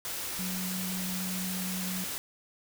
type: tone in noise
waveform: sine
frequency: 185 Hz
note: F#3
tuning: in tune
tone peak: -34 dBFS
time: 0.39-2.04 s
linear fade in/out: 0 ms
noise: white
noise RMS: -36 dBFS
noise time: 0.05-2.18 s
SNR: -1 dB
effects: none